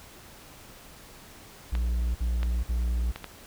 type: tone bursts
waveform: triangle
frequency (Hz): 59.2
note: A#1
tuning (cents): +27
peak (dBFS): -22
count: 3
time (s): 1.72-3.118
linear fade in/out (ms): 10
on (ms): 430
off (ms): 54
type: clicks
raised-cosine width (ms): 0.3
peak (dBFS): -20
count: 4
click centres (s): 1.752 / 2.431 / 3.16 / 3.243
effects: pink hiss -49 dBFS RMS until 3.46 s